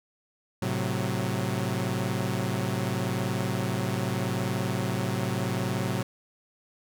sawtooth chord, F# diminished, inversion first, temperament equal, 110 / 130.81 / 185 Hz, A2 / C3 / F#3, 0 / 0 / 0 cents, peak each -27 dBFS, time 0.62-6.03 s, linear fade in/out 5 ms, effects none

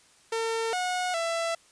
sawtooth tone with pitch steps, 453.1 / 728 / 667 Hz, A#4 / F#5 / E5, -49 / -28 / +20 cents, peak -23 dBFS, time 0.32-1.55 s, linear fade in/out 5 ms, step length 410 ms, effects white hiss -59 dBFS RMS until 1.71 s + resampled to 22050 Hz

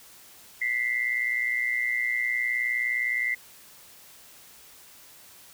sine tone pair together, 1975.5 / 2095 Hz, B6 / C7, 0 / +2 cents, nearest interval minor second, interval 102 cents, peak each -27 dBFS, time 0.61-3.35 s, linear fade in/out 10 ms, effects white hiss -51 dBFS RMS until 5.53 s

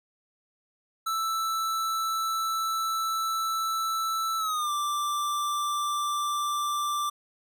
square tone with pitch glide, 1321 to 1176.9 Hz, E6 to D6, +3 to +3 cents, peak -27 dBFS, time 1.06-7.1 s, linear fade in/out 10 ms, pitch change -200 cents, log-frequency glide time 4.38-4.71 s, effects none

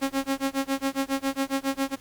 sawtooth tone with tremolo, 271.6 Hz, C#4, 35 cents flat, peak -18 dBFS, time 0.01-1.96 s, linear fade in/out 20 ms, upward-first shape sine, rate 7.3 Hz, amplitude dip 100%, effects pink hiss -52 dBFS RMS until 2 s + Opus 48 kbps

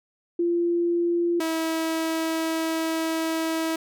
sine / sawtooth tone pair in turn, 344.1 / 323.7 Hz, F4 / E4, -26 / -31 cents, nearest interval minor second, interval 105 cents, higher first, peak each -20 dBFS, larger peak neither, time 0.39-1.4 / 1.4-3.76 s, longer second, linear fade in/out 5 ms, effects none

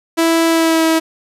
sawtooth tone with pitch glide, 329.6 to 323.2 Hz, E4 to E4, 0 to -34 cents, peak -7 dBFS, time 0.17-1 s, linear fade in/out 20 ms, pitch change -34 cents, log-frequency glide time 0.48-0.84 s, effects resampled to 32000 Hz + 8-bit

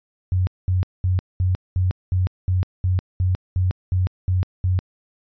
sine tone bursts, 91.9 Hz, F#2, 11 cents flat, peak -16 dBFS, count 13, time 0.32-4.79 s, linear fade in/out 0 ms, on 150 ms, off 210 ms, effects resampled to 11025 Hz

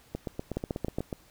two click trains, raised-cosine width 2 ms, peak -19 / -16 dBFS, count 9 / 4, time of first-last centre 0.15-1.128 / 0.57-0.985 s, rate 8.18 / 7.23 Hz, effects pink hiss -59 dBFS RMS until 1.3 s

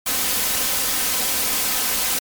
white noise with comb filter, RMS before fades -21 dBFS, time 0.06-2.19 s, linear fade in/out 5 ms, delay 3.9 ms, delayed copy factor +0.5, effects MP3 96 kbps

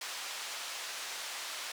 white band-pass noise, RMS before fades -41 dBFS, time 0.01-1.72 s, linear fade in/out 5 ms, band 680 to 5800 Hz, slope 12 dB/octave, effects none

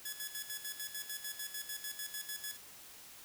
5% pulse tone with tremolo, 1700 Hz, G#6, 40 cents sharp, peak -28 dBFS, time 0.05-2.57 s, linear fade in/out 5 ms, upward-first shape square, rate 6.7 Hz, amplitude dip 70%, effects white hiss -54 dBFS RMS until 3.24 s

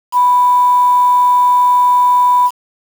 sine tone with quantisation, 987.8 Hz, B5, in tune, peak -7 dBFS, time 0.12-2.51 s, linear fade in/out 50 ms, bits 5, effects none

